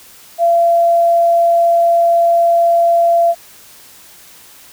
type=tone; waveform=sine; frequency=681 Hz; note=F5; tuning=44 cents flat; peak=-8 dBFS; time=0.38-3.35 s; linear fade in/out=50 ms; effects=white hiss -41 dBFS RMS until 4.72 s